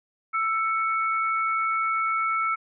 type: tone pair together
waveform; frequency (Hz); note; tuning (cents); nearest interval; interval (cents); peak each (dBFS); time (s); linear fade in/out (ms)
sine; 1325.5 / 2217; E6 / C#7; +9 / 0; major sixth; 891; -23 / -29; 0.33-2.56; 20
effects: none